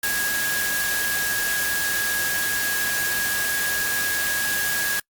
sine tone in noise, 1651 Hz, G#6, 11 cents flat, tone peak -24 dBFS, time 0.03-5 s, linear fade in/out 5 ms, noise white, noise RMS -26 dBFS, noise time 0.03-5 s, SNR -1 dB, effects noise-tail reverb RT60 0.1 s tail -26 dB re dry + Opus 48 kbps

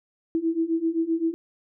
sine beating tone pair, 323.9 / 331.6 Hz, E4 / E4, -30 / +10 cents, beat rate 7.7 Hz, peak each -26 / -24 dBFS, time 0.35-1.34 s, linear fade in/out 0 ms, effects none

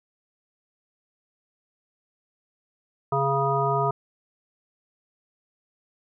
harmonic tone, 137.9 Hz, C#3, 9 cents flat, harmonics 1 / 3 / 5 / 7 / 9, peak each -27 / -27 / -27 / -27 / -27 dBFS, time 3.12-3.91 s, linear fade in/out 5 ms, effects none

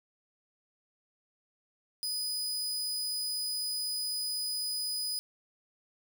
sawtooth tone, 4978 Hz, D#8, in tune, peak -29 dBFS, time 2.03-5.19 s, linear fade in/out 0 ms, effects none

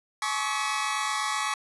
sawtooth tone cluster, 851 / 1094 / 1142 / 1277 / 1952 Hz, G#5 / C#6 / D6 / D#6 / B6, +42 / -23 / -49 / +45 / -21 cents, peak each -29 / -29 / -28 / -31 / -31 dBFS, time 0.22-1.54 s, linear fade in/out 2 ms, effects resampled to 24000 Hz

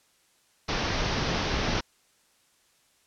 pink low-pass noise, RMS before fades -28 dBFS, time 0.68-1.81 s, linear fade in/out 10 ms, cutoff 6000 Hz, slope 96 dB/octave, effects white hiss -65 dBFS RMS until 3.06 s + low-pass 10000 Hz 12 dB/octave

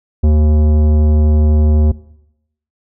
sine tone with tanh clipping, 76 Hz, D#2, 40 cents flat, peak -9 dBFS, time 0.23-1.92 s, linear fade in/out 10 ms, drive 14 dB, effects noise-tail reverb RT60 0.8 s tail -19 dB re dry

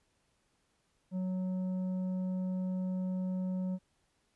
sine tone with tanh clipping, 185 Hz, F#3, in tune, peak -33 dBFS, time 1.11-3.79 s, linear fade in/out 50 ms, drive 7 dB, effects pink hiss -75 dBFS RMS until 4.35 s + resampled to 24000 Hz

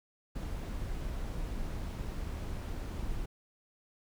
brown noise, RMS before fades -37 dBFS, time 0.35-3.26 s, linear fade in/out 10 ms, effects none

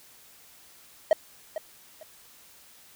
triangle tone with echo, 632 Hz, D#5, 27 cents sharp, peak -13 dBFS, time 1.11-1.13 s, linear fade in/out 2 ms, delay 450 ms, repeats 2, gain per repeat -13 dB, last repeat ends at 2.03 s, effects white hiss -54 dBFS RMS until 2.95 s

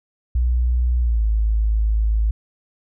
sine tone with pitch glide, 60.8 to 53.85 Hz, B1 to A1, -26 to -37 cents, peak -15 dBFS, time 0.35-2.31 s, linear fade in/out 5 ms, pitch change -211 cents, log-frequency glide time 1-1.24 s, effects none

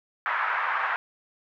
pink band-pass noise, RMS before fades -27 dBFS, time 0.26-0.96 s, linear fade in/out 0 ms, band 990 to 1800 Hz, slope 24 dB/octave, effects none

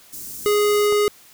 white band-stop noise, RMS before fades -34 dBFS, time 0.12-0.88 s, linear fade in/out 20 ms, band 370 to 5500 Hz, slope 24 dB/octave
square tone, 415.3 Hz, G#4, in tune, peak -16 dBFS, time 0.46-1.08 s, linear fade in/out 0 ms
click, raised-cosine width 1 ms, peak -19 dBFS, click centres 0.925 s
effects white hiss -49 dBFS RMS until 1.33 s

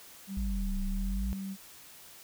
sine tone with pitch glide, 195.3 to 193.62 Hz, G3 to G3, -6 to -21 cents, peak -35 dBFS, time 0.27-1.57 s, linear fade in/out 50 ms, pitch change -15 cents, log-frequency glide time 0.48-0.85 s
sine exponential two-way sweep, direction down then up, 60 to 30.26 to 60 Hz, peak -30 dBFS, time 0.37-1.33 s, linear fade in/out 0 ms, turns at 0.81 s
effects white hiss -52 dBFS RMS until 2.23 s

